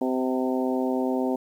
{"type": "harmonic tone with a mistuned harmonic", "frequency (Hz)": 129.1, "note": "C3", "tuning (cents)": -23, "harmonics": [2, 3, 4, 5, 6, 7], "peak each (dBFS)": [-25, -29, -31, -33, -35, -36], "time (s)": [0.01, 1.36], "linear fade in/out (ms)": 5, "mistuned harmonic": 6, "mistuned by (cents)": -17, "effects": ["9-bit"]}